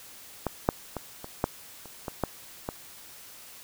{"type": "clicks", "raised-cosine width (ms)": 1, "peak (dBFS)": [-13, -6, -18, -24, -9, -30, -18, -11, -16], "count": 9, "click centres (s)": [0.467, 0.689, 0.967, 1.244, 1.441, 1.857, 2.082, 2.237, 2.689], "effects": ["white hiss -48 dBFS RMS until 3.63 s"]}